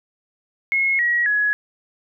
sine tone with pitch steps, 2168 / 1909.3 / 1681.4 Hz, C#7 / A#6 / G#6, -39 / +41 / +21 cents, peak -16 dBFS, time 0.72-1.53 s, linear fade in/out 0 ms, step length 270 ms, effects none

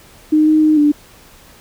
sine tone with pitch steps, 307.5 / 310.2 / 308.5 / 294.8 Hz, D#4 / D#4 / D#4 / D4, -20 / -5 / -15 / +7 cents, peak -8 dBFS, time 0.32-0.92 s, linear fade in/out 10 ms, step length 150 ms, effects pink hiss -44 dBFS RMS until 1.6 s

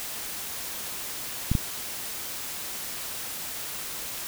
clicks, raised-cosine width 5 ms, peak -10 dBFS, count 2, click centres 1.516 / 1.552 s, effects white hiss -35 dBFS RMS until 4.27 s

